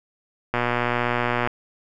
click train, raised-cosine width 0.5 ms, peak -7 dBFS, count 114, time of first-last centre 0.54-1.474 s, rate 121 Hz, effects none

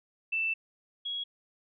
sine tone pair in turn, 2658 / 3320 Hz, E7 / G#7, +14 / -1 cents, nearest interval major third, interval 385 cents, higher second, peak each -27 / -32 dBFS, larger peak first, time 0.32-0.54 / 1.05-1.24 s, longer first, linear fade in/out 10 ms, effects none

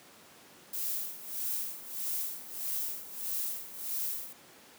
violet noise with tremolo, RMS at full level -33 dBFS, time 0.73-4.33 s, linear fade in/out 5 ms, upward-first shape sine, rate 1.6 Hz, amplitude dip 80%, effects pink hiss -55 dBFS RMS until 4.78 s + high-pass 200 Hz 12 dB/octave

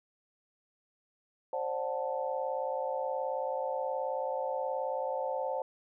sine chord, D dominant seventh, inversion third, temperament just, 528.6 / 587.3 / 734.2 / 881 Hz, C5 / D5 / F#5 / A5, +18 / 0 / -14 / +2 cents, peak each -34 / -38 / -39 / -37 dBFS, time 1.53-5.62 s, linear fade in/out 2 ms, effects none

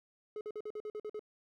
triangle tone bursts, 424.9 Hz, G#4, 40 cents sharp, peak -36 dBFS, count 9, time 0.36-1.194 s, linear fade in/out 2 ms, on 50 ms, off 48 ms, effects none

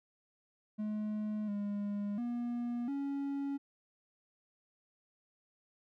triangle tone with pitch steps, 212.4 / 204.1 / 239.7 / 279.2 Hz, G#3 / G#3 / A#3 / C#4, +39 / -30 / +48 / +13 cents, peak -32 dBFS, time 0.78-3.58 s, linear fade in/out 20 ms, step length 700 ms, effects none

